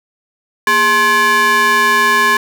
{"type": "ring-modulated tone", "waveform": "square", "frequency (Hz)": 323.2, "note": "E4", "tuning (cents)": -34, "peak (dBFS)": -7, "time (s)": [0.67, 2.37], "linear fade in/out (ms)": 2, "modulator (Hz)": 1380, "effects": []}